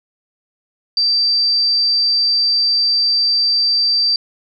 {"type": "tone", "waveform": "sine", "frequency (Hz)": 4674, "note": "D8", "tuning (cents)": -9, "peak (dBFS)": -12, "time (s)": [0.97, 4.16], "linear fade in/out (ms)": 2, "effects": []}